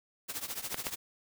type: noise with tremolo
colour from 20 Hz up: white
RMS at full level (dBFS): -35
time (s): 0.28-0.96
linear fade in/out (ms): 20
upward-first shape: triangle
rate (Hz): 14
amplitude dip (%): 90
type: clicks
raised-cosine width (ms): 0.3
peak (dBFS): -17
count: 2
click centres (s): 0.744 / 0.868
effects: none